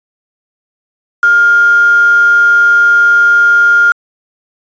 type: tone with quantisation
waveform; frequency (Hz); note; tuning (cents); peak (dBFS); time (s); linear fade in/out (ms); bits
sine; 1409; F6; +15; -4; 1.23-3.92; 2; 4
effects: resampled to 16000 Hz